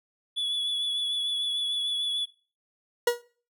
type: tone with vibrato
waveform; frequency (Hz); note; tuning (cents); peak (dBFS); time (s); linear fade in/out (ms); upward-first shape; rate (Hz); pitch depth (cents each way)
triangle; 3411; G#7; +46; -25; 0.36-2.26; 20; triangle; 6.7; 27
type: tone with exponential decay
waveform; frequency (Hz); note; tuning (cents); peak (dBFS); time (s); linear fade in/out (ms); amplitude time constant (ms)
40% pulse; 479.7; A#4; +50; -16; 3.07-3.22; 5; 31
effects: noise-tail reverb RT60 0.4 s tail -20 dB re dry